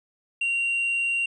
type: tone with hard clipping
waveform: sine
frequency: 2759 Hz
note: F7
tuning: 22 cents flat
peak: -23 dBFS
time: 0.41-1.26 s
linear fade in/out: 5 ms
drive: 2 dB
effects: resampled to 24000 Hz